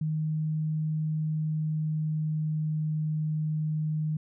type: tone with pitch glide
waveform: sine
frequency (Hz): 155.56 to 154.57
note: D#3 to D#3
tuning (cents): 0 to -11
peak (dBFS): -26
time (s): 0.01-4.17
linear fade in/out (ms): 5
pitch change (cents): -11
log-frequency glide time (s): 1.21-2.99
effects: none